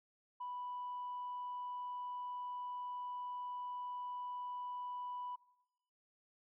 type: tone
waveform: sine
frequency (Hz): 987.8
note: B5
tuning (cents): 0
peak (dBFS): -40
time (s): 0.4-5.36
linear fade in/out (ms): 10
effects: noise-tail reverb RT60 0.9 s tail -21 dB re dry + tanh soft clip ceiling -37 dBFS